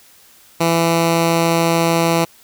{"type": "tone", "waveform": "10% pulse", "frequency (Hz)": 166.8, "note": "E3", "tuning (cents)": 21, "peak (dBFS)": -5, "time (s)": [0.6, 2.25], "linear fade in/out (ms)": 10, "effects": ["white hiss -48 dBFS RMS until 2.43 s"]}